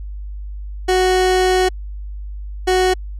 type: tone pair in turn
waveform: 30% pulse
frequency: 370 / 370 Hz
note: F#4 / F#4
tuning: 0 / 0 cents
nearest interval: unison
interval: 0 cents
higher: neither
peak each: -10 dBFS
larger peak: neither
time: 0.88-1.69 / 2.67-2.94 s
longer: first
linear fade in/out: 10 ms
effects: added 50 Hz sine -26 dBFS peak until 3.19 s + low-pass 9000 Hz 12 dB/octave